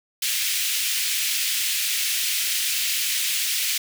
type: high-pass noise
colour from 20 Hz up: pink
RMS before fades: -24 dBFS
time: 0.22-3.78 s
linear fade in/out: 5 ms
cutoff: 2300 Hz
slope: 24 dB/octave
effects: none